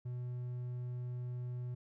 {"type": "tone", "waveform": "triangle", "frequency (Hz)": 123.47, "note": "B2", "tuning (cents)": 0, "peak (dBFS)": -36, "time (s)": [0.05, 1.75], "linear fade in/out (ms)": 10, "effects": []}